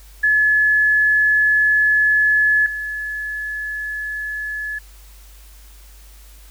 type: tone with level steps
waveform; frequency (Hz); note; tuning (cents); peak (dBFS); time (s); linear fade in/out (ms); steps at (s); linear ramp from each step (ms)
sine; 1711; A6; -49; -12 / -23; 0.23-4.79; 10; 2.66; 2
effects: added 50 Hz sine -41 dBFS peak until 6.5 s + white hiss -49 dBFS RMS until 6.5 s